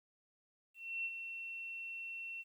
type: tone with ADSR envelope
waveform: sine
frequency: 2710 Hz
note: E7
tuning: 47 cents sharp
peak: -35 dBFS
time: 0.74-2.44 s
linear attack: 310 ms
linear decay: 45 ms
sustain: -7 dB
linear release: 36 ms
effects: 12-bit